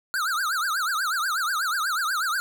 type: tone with vibrato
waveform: square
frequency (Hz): 1396.9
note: F6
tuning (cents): 0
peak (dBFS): -24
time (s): 0.14-2.4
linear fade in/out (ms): 0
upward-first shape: triangle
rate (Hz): 8.2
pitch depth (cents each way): 280
effects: none